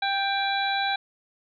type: harmonic tone with a mistuned harmonic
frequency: 788 Hz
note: G5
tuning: 9 cents sharp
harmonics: 1 / 2 / 3 / 4 / 5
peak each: -26 / -29 / -33 / -37 / -30 dBFS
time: 0.02-0.96 s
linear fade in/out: 5 ms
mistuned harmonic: 4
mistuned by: +120 cents
effects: none